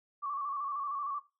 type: tone with vibrato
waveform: sine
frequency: 1136 Hz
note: C#6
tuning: 42 cents sharp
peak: -33 dBFS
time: 0.22-1.2 s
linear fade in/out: 20 ms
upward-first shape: square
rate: 13 Hz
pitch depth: 51 cents each way
effects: noise-tail reverb RT60 0.3 s tail -18 dB re dry